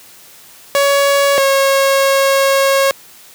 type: tone pair in turn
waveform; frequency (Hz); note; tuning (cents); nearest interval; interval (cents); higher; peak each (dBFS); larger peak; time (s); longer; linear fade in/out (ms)
sawtooth; 561 / 546; C#5 / C#5; +21 / -26; unison; 47; first; -6; neither; 0.75-1.38 / 1.38-2.91; second; 0
effects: white hiss -41 dBFS RMS until 3.34 s + high-pass 80 Hz 12 dB/octave